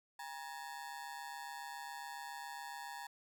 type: ring-modulated tone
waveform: 30% pulse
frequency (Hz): 880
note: A5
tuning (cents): 0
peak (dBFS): -39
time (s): 0.19-3.07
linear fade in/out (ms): 5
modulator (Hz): 73.6
effects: none